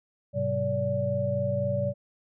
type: tone cluster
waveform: sine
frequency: 104.7 / 128.7 / 189 / 576 Hz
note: G#2 / C3 / F#3 / D5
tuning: +15 / -28 / +37 / -34 cents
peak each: -32 / -31 / -34 / -27 dBFS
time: 0.33-1.94 s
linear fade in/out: 50 ms
effects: none